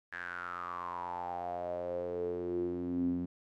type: tone with band-pass filter sweep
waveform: sawtooth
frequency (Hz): 88.2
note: F2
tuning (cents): +18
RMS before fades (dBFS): -37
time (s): 0.12-3.26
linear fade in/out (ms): 10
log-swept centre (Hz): 1700 to 230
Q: 9.1
effects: none